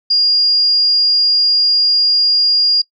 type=tone; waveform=sine; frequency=4832 Hz; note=D8; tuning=48 cents sharp; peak=-9 dBFS; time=0.1-2.82 s; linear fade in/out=10 ms; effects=noise-tail reverb RT60 0.1 s tail -23 dB re dry